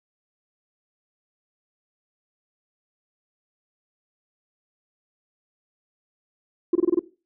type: tone bursts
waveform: sine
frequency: 347.1 Hz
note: F4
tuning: 11 cents flat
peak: -13 dBFS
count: 6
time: 6.73-6.994 s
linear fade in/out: 5 ms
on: 24 ms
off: 24 ms
effects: noise-tail reverb RT60 0.3 s tail -18 dB re dry + tanh soft clip ceiling -12 dBFS